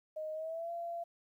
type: tone with pitch glide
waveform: sine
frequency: 622.3 to 682.6 Hz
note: D#5 to F5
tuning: 0 to -40 cents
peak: -37 dBFS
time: 0.16-1.04 s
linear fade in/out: 10 ms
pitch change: +160 cents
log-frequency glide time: 0.33-0.71 s
effects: 12-bit